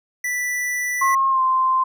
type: tone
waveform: square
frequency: 1974 Hz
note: B6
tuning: 1 cent flat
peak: -22 dBFS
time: 0.24-1.15 s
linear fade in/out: 5 ms
type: tone with pitch glide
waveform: sine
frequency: 1075 to 1042.6 Hz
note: C6 to C6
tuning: +47 to -6 cents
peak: -15 dBFS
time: 1.01-1.84 s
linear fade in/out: 10 ms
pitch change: -53 cents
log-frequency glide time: 1.29-1.41 s
effects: none